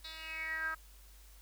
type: tone with band-pass filter sweep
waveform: 10% pulse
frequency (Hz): 319.4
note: D#4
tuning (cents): +45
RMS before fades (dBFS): -40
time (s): 0.04-0.75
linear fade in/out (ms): 10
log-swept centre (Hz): 3800 to 1400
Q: 8.9
effects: added 50 Hz sine -55 dBFS peak until 1.41 s + white hiss -62 dBFS RMS until 1.41 s